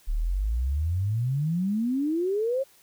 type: exponential sweep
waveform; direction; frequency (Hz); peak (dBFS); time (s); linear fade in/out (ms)
sine; up; 34.62 to 554.4; -23; 0.07-2.64; 20
effects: white hiss -58 dBFS RMS until 2.82 s